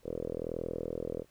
5% pulse tone with low-pass filter, 41.2 Hz, E1, in tune, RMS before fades -37 dBFS, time 0.03-1.25 s, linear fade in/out 50 ms, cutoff 500 Hz, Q 5.1, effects pink hiss -67 dBFS RMS until 1.3 s

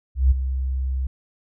sine tone with ADSR envelope, 65.41 Hz, C2, in tune, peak -10 dBFS, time 0.15-1.07 s, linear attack 160 ms, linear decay 17 ms, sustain -11 dB, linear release 4 ms, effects none

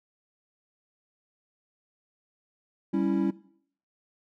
triangle chord, C# diminished, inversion second, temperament equal, 196 / 277.2 / 329.6 Hz, G3 / C#4 / E4, 0 / 0 / 0 cents, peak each -26 dBFS, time 2.93-3.31 s, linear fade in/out 10 ms, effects noise-tail reverb RT60 0.6 s tail -19 dB re dry

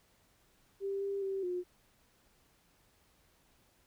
sine tone with pitch steps, 393.8 / 396.7 / 387.7 / 358.5 Hz, G4 / G4 / G4 / F4, +8 / +21 / -19 / +45 cents, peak -33 dBFS, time 0.8-1.64 s, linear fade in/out 50 ms, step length 210 ms, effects pink hiss -69 dBFS RMS until 3.86 s

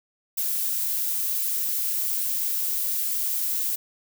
violet noise, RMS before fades -26 dBFS, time 0.37-3.76 s, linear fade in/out 10 ms, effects none

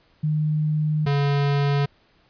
sine / square tone pair in turn, 153 / 142.06 Hz, D#3 / C#3, -29 / +43 cents, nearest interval minor second, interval 128 cents, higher first, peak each -19 dBFS, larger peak neither, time 0.23-1.06 / 1.06-1.86 s, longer first, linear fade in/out 10 ms, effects pink hiss -60 dBFS RMS until 2.29 s + resampled to 11025 Hz

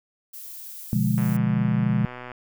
violet noise, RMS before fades -39 dBFS, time 0.33-1.37 s, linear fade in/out 10 ms
sine chord, B diminished seventh, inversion none, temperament equal, 123.47 / 146.83 / 174.61 / 207.7 Hz, B2 / D3 / F3 / Ab3, 0 / 0 / 0 / 0 cents, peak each -24 / -27 / -26 / -23 dBFS, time 0.93-2.05 s, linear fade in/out 0 ms
click train, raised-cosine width 0.5 ms, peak -22 dBFS, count 142, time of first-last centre 1.18-2.317 s, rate 124 Hz
effects none

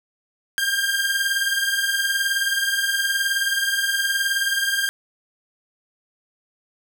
sawtooth beating tone pair, 1595 / 1614 Hz, G6 / G#6, +30 / -50 cents, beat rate 19 Hz, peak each -18 / -21 dBFS, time 0.58-4.89 s, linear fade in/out 0 ms, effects none

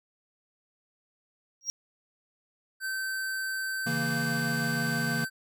triangle tone with exponential growth, 5630 Hz, F8, 13 cents sharp, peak -23 dBFS, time 1.61-1.7 s, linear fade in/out 0 ms, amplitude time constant 18 ms
square tone, 1545 Hz, G6, 26 cents flat, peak -31 dBFS, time 2.8-5.3 s, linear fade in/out 50 ms
square chord, A# diminished, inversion first, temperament equal, 138.59 / 164.81 / 233.1 Hz, C#3 / E3 / A#3, 0 / 0 / 0 cents, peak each -35 / -35 / -33 dBFS, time 3.86-5.25 s, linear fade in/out 10 ms
effects none

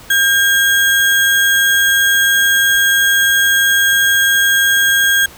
sine tone with sample-and-hold, 1603 Hz, G6, 38 cents sharp, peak -9 dBFS, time 0.1-5.26 s, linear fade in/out 5 ms, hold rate 4900 Hz, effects pink hiss -38 dBFS RMS until 5.37 s

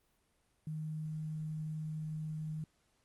sine tone with quantisation, 155.56 Hz, D#3, in tune, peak -37 dBFS, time 0.67-2.64 s, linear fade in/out 2 ms, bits 11, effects pink hiss -75 dBFS RMS until 3.04 s + Opus 32 kbps

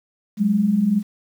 sine tone pair together, 187 / 208.5 Hz, F#3 / G#3, +19 / +7 cents, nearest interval major second, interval 188 cents, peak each -22 / -16 dBFS, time 0.37-1.03 s, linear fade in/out 50 ms, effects 8-bit

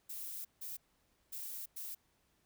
violet noise bursts at uneven times, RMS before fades -44 dBFS, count 4, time 0.09-0.45 / 0.61-0.77 / 1.32-1.66 / 1.76-1.95 s, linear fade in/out 10 ms, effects pink hiss -75 dBFS RMS until 2.45 s

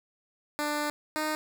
10% pulse tone pair in turn, 296.5 / 308.1 Hz, D4 / D#4, +17 / -17 cents, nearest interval minor second, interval 66 cents, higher second, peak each -20 dBFS, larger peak neither, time 0.59-0.9 / 1.16-1.35 s, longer first, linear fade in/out 0 ms, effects none

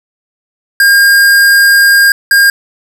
square tone pair in turn, 1613 / 1613 Hz, G6 / G6, +49 / +49 cents, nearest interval unison, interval 0 cents, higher neither, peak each -4 dBFS, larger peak neither, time 0.8-2.12 / 2.31-2.5 s, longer first, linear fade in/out 2 ms, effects none

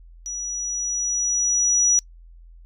sine tone with level ramp, 5850 Hz, F#8, 21 cents flat, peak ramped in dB -28 to -14 dBFS, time 0.26-1.99 s, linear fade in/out 0 ms, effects noise-tail reverb RT60 0.1 s tail -25 dB re dry + added 42 Hz sine -43 dBFS peak until 2.65 s

